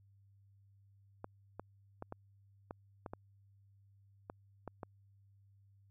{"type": "clicks", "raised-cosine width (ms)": 1, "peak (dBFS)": -29, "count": 10, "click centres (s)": [1.244, 1.596, 2.024, 2.124, 2.709, 3.062, 3.135, 4.299, 4.677, 4.832], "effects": ["added 99 Hz sine -63 dBFS peak until 5.9 s"]}